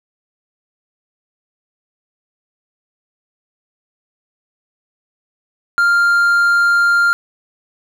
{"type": "tone", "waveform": "triangle", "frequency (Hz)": 1396.9, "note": "F6", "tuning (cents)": 0, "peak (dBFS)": -8, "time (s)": [5.78, 7.13], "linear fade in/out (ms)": 0, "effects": []}